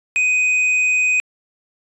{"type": "tone with hard clipping", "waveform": "sine", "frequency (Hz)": 2500, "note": "D#7", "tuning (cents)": 8, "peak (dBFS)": -15, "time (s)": [0.16, 1.2], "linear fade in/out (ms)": 0, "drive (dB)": 4, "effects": ["resampled to 22050 Hz"]}